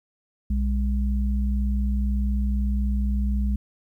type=tone pair together; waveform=sine; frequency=60.92 / 204.9 Hz; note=B1 / G#3; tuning=-23 / -23 cents; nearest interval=octave + major sixth; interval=2100 cents; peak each=-21 / -28 dBFS; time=0.5-3.56 s; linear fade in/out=5 ms; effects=10-bit